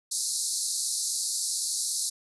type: band-pass noise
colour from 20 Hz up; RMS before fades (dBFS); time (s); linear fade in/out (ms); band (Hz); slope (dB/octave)
white; -30; 0.11-2.1; 10; 4000 to 11000; 96
effects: none